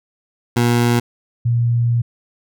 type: tone pair in turn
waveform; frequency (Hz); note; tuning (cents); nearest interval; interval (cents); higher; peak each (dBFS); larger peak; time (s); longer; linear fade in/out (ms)
20% pulse / sine; 119.5 / 118.47; A#2 / A#2; +43 / +28; unison; 15; first; -8 / -13; first; 0.56-1 / 1.45-2.02; second; 10
effects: none